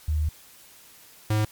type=tone pair in turn; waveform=sine / square; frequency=76.5 / 107.22 Hz; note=D#2 / A2; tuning=-29 / -44 cents; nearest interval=tritone; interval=585 cents; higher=second; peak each=-21 dBFS; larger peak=neither; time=0.08-0.29 / 1.3-1.45 s; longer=first; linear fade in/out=5 ms; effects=white hiss -51 dBFS RMS until 1.51 s + MP3 96 kbps